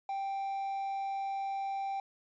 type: tone with quantisation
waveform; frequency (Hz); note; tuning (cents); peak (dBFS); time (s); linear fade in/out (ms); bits
triangle; 784; G5; 0; -31; 0.09-2; 2; 10
effects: resampled to 16000 Hz